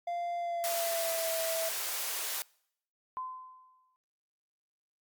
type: tone with pitch glide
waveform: triangle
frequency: 694 to 655 Hz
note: F5 to E5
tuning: -11 to -11 cents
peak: -30 dBFS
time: 0.07-1.69 s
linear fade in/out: 5 ms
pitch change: -100 cents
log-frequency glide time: 0.38-1.3 s
type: high-pass noise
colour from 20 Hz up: white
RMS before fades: -35 dBFS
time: 0.64-2.42 s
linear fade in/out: 0 ms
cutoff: 450 Hz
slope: 24 dB/octave
type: tone with exponential decay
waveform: sine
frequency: 1027 Hz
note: C6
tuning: 33 cents flat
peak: -33 dBFS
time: 3.17-3.96 s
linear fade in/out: 0 ms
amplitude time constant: 170 ms
effects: noise-tail reverb RT60 0.7 s tail -25 dB re dry + Opus 48 kbps